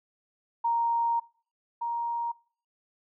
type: tone pair in turn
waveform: sine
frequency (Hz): 932.3 / 938.2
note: A#5 / A#5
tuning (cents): 0 / +11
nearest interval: unison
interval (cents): 11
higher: second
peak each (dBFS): -23 / -28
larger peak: first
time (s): 0.64-1.2 / 1.81-2.32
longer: first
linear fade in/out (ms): 10
effects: noise-tail reverb RT60 0.5 s tail -24 dB re dry